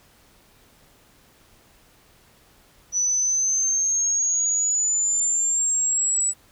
sine exponential sweep, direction up, 5920 to 7902 Hz, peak -19 dBFS, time 2.92-6.34 s, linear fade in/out 50 ms, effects pink hiss -56 dBFS RMS until 6.51 s

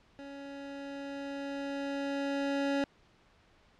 25% pulse tone with level ramp, 279.2 Hz, C#4, 13 cents sharp, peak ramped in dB -40 to -24 dBFS, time 0.19-2.84 s, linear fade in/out 0 ms, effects pink hiss -64 dBFS RMS until 3.79 s + low-pass 4000 Hz 12 dB/octave

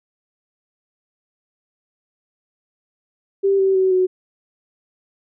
sine tone with pitch steps, 392.9 / 385 / 377.3 / 369.8 Hz, G4 / G4 / F#4 / F#4, +4 / -31 / +34 / -1 cents, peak -13 dBFS, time 3.43-4.07 s, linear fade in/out 20 ms, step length 160 ms, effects none

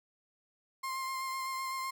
35% pulse tone with vibrato, 1056 Hz, C6, 16 cents sharp, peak -33 dBFS, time 0.83-1.91 s, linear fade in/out 10 ms, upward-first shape sine, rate 7.9 Hz, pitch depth 16 cents each way, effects none

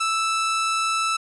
sawtooth tone, 1318.5 Hz, E6, in tune, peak -17 dBFS, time 0-1.17 s, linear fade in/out 10 ms, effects resampled to 24000 Hz

